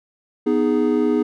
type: chord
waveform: triangle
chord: G# minor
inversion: first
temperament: equal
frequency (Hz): 246.9 / 311.1 / 415.3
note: B3 / D#4 / G#4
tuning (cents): 0 / 0 / 0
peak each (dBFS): -18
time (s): 0.46-1.23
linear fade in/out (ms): 10
effects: none